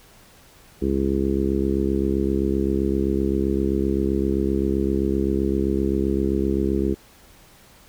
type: harmonic tone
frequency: 67.7 Hz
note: C#2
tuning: 40 cents flat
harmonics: 1 / 2 / 3 / 4 / 5 / 6 / 7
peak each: -26 / -34 / -25 / -28 / -24 / -26 / -36 dBFS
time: 0.81-6.95 s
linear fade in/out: 20 ms
effects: pink hiss -51 dBFS RMS until 7.88 s